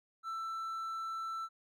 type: tone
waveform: triangle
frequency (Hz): 1331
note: E6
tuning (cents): +16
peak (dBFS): -35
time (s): 0.23-1.49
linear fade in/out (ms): 50
effects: none